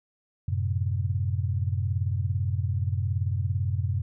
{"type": "chord", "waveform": "sine", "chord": "F# diminished", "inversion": "none", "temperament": "equal", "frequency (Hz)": [92.5, 110, 130.81], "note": ["F#2", "A2", "C3"], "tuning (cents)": [0, 0, 0], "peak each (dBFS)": [-26, -30, -31], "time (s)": [0.48, 4.02], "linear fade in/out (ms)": 5, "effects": []}